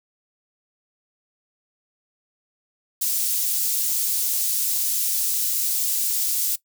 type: high-pass noise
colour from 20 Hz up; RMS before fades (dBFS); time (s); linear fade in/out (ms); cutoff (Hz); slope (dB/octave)
white; -23; 3.01-6.56; 10; 5900; 12
effects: noise-tail reverb RT60 0.1 s tail -19 dB re dry